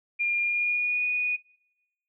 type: tone with pitch glide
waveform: sine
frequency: 2407 to 2468 Hz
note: D7 to D#7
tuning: +42 to -15 cents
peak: -23 dBFS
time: 0.19-1.37 s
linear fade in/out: 20 ms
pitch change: +43 cents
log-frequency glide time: 0.42-1.05 s
effects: noise-tail reverb RT60 0.9 s tail -23 dB re dry